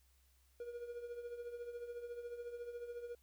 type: tone with tremolo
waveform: triangle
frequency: 478.2 Hz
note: A#4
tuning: 44 cents sharp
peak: -39 dBFS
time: 0.6-3.15 s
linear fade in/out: 2 ms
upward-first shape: triangle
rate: 14 Hz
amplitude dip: 70%
effects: added 65 Hz sine -69 dBFS peak until 3.22 s + white hiss -75 dBFS RMS until 3.22 s